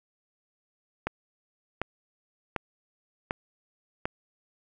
click train, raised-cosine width 0.5 ms, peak -13 dBFS, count 5, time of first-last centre 1.07-4.055 s, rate 1.34 Hz, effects none

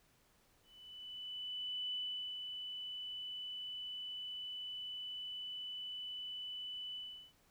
sine tone with ADSR envelope, 2988 Hz, F#7, 16 cents sharp, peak -37 dBFS, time 0.63-7.33 s, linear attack 1300 ms, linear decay 440 ms, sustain -5 dB, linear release 370 ms, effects pink hiss -71 dBFS RMS until 7.5 s

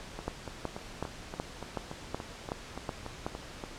two click trains, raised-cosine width 1 ms, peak -18 / -24 dBFS, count 9 / 13, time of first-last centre 0.28-3.265 / 0.19-3.638 s, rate 2.68 / 3.48 Hz, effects pink hiss -46 dBFS RMS until 3.78 s + low-pass 7000 Hz 12 dB/octave

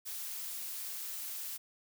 blue noise, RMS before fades -41 dBFS, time 0.05-1.58 s, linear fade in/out 20 ms, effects none

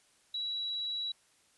sine tone, 3906 Hz, B7, 20 cents flat, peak -33 dBFS, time 0.34-1.12 s, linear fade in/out 5 ms, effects white hiss -67 dBFS RMS until 1.57 s + resampled to 24000 Hz

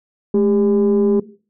sine tone pair together, 213.2 / 400 Hz, G#3 / G4, +46 / +35 cents, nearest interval major seventh, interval 1089 cents, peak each -13 dBFS, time 0.34-1.2 s, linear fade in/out 5 ms, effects noise-tail reverb RT60 0.4 s tail -18 dB re dry + tanh soft clip ceiling -8 dBFS

